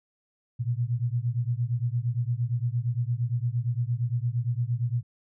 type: beating tone pair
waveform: sine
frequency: 116.4 / 125.1 Hz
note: A#2 / B2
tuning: -2 / +23 cents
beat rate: 8.7 Hz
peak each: -27 / -28 dBFS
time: 0.59-5.03 s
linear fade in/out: 20 ms
effects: none